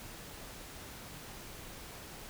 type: silence
effects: pink hiss -48 dBFS RMS until 2.29 s